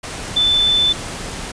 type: tone in noise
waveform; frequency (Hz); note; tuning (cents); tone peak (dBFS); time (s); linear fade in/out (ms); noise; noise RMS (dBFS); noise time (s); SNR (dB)
sine; 3520; A7; 0; -12; 0.36-0.93; 10; pink; -28; 0.03-1.52; +13
effects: resampled to 22050 Hz